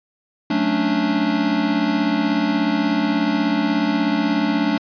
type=chord; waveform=square; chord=D major seventh; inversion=first; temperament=equal; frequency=185 / 220 / 277.2 / 293.7 Hz; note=F#3 / A3 / C#4 / D4; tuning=0 / 0 / 0 / 0 cents; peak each=-27 / -23 / -25 / -21 dBFS; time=0.5-4.78 s; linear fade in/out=5 ms; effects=resampled to 11025 Hz